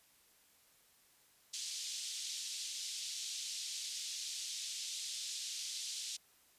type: band-pass noise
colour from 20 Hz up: pink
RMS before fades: -43 dBFS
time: 1.53-6.17 s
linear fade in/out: 10 ms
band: 3500 to 8000 Hz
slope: 24 dB/octave
effects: white hiss -68 dBFS RMS until 6.58 s + resampled to 32000 Hz